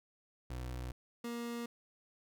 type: tone pair in turn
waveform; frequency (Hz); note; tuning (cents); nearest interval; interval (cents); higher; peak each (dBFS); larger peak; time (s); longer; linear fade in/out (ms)
30% pulse; 62.2 / 236.1; B1 / A#3; +13 / +22; octave + major seventh; 2309; second; -37 / -36; second; 0.5-0.92 / 1.24-1.66; neither; 5
effects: none